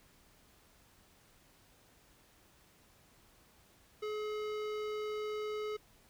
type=tone with hard clipping; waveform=sine; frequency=425 Hz; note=G#4; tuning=40 cents sharp; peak=-38 dBFS; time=4.02-5.77 s; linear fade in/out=10 ms; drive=17 dB; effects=pink hiss -65 dBFS RMS until 6.09 s